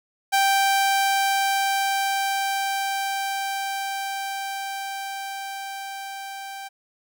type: tone with level ramp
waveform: sawtooth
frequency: 784 Hz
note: G5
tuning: in tune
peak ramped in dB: -13 to -30 dBFS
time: 0.32-6.69 s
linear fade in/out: 20 ms
effects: none